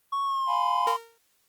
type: tone with pitch glide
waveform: triangle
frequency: 1108.7 to 1028.5 Hz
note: C#6 to C6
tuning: 0 to -30 cents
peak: -23 dBFS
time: 0.12-0.97 s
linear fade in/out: 10 ms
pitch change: -130 cents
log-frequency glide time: 0.24-0.63 s
type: chord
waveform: triangle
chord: F diminished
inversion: none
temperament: equal with one note detuned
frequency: 704.5 / 830.6 / 987.8 Hz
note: F5 / Ab5 / Cb6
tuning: +15 / 0 / 0 cents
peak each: -30 / -30 / -26 dBFS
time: 0.46-0.97 s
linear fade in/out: 50 ms
type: tone with exponential decay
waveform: sawtooth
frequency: 460.7 Hz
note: A#4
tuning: 20 cents flat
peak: -23 dBFS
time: 0.87-1.18 s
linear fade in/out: 2 ms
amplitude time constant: 67 ms
effects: white hiss -68 dBFS RMS until 1.48 s + Opus 32 kbps